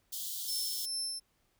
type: high-pass noise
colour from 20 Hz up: white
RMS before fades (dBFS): -39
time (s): 0.12-0.86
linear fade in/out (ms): 10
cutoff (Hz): 3100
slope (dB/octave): 96
type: tone with tremolo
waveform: 30% pulse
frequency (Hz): 5310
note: E8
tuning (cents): +12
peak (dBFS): -29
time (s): 0.47-1.2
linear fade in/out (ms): 20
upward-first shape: sine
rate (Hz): 2.4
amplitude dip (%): 45
effects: pink hiss -74 dBFS RMS until 1.59 s